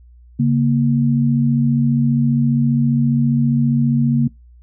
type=tone pair together; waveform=sine; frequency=139.2 / 234.1 Hz; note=C#3 / A#3; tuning=+8 / +8 cents; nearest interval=major sixth; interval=900 cents; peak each=-15 dBFS; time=0.39-4.28 s; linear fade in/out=10 ms; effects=noise-tail reverb RT60 0.2 s tail -23 dB re dry + added 60 Hz sine -42 dBFS peak until 4.62 s